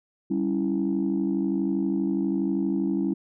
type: chord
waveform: sine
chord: C# diminished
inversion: second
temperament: equal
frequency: 196 / 277.2 / 329.6 Hz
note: G3 / C#4 / E4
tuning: 0 / 0 / 0 cents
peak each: -26 dBFS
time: 0.3-3.14 s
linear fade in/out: 10 ms
effects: tanh soft clip ceiling -16 dBFS